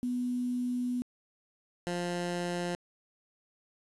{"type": "tone pair in turn", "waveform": ["sine", "15% pulse"], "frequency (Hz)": [246.9, 175.44], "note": ["B3", "F3"], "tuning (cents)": [0, 8], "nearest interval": "tritone", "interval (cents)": 592, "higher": "first", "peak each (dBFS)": [-29, -25], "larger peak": "second", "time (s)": [[0.03, 1.02], [1.87, 2.75]], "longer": "first", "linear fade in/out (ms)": 0, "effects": ["resampled to 24000 Hz", "9-bit"]}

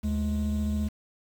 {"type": "tone pair together", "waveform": "triangle", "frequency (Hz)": [75.17, 210.9], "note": ["D2", "G#3"], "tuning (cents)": [41, 27], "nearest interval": "octave + tritone", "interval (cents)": 1786, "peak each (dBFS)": -25, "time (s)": [0.03, 0.89], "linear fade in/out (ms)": 20, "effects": ["tanh soft clip ceiling -19 dBFS", "8-bit"]}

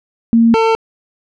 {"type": "tone pair in turn", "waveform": ["sine", "25% pulse"], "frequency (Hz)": [230, 449], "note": ["A#3", "A4"], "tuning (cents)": [-23, 35], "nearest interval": "octave", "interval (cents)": 1158, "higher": "second", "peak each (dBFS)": -6, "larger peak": "neither", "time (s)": [[0.33, 0.54], [0.54, 0.75]], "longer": "neither", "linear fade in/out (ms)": 0, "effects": ["low-pass 3000 Hz 12 dB/octave"]}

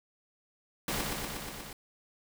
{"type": "noise with echo", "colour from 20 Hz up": "pink", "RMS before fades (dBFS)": -33, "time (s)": [0.88, 1.01], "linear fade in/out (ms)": 2, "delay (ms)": 120, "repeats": 6, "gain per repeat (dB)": -2, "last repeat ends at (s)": 1.73, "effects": []}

